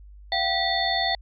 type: tone cluster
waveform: sine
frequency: 685 / 766 / 1952 / 3575 / 4378 Hz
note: F5 / G5 / B6 / A7 / C#8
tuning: -34 / -40 / -21 / +27 / -22 cents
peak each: -28 dBFS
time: 0.32-1.15 s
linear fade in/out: 2 ms
effects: added 50 Hz sine -43 dBFS peak until 1.21 s